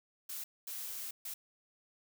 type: noise bursts at uneven times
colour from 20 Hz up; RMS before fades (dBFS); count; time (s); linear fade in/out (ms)
blue; -42; 3; 0.29-0.44 / 0.67-1.11 / 1.25-1.34; 5
effects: none